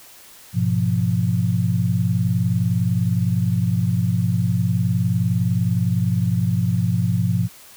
sine chord, F diminished, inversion first, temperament equal, 103.83 / 123.47 / 174.61 Hz, Ab2 / Cb3 / F3, 0 / 0 / 0 cents, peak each -21 dBFS, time 0.53-7.49 s, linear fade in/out 50 ms, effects white hiss -45 dBFS RMS until 7.76 s

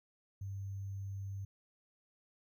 sine tone with sample-and-hold, 98 Hz, G2, in tune, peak -39 dBFS, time 0.41-1.45 s, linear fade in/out 5 ms, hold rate 6300 Hz, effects none

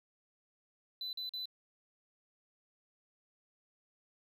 sine tone bursts, 4005 Hz, B7, 23 cents sharp, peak -35 dBFS, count 3, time 1.01-1.456 s, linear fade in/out 2 ms, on 120 ms, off 43 ms, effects tanh soft clip ceiling -37 dBFS

